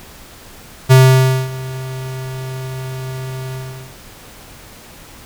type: tone with ADSR envelope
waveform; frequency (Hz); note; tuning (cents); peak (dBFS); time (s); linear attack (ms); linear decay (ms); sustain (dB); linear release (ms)
square; 130.6; C3; -3; -4; 0.89-3.97; 25; 570; -20; 440
effects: pink hiss -39 dBFS RMS until 5.25 s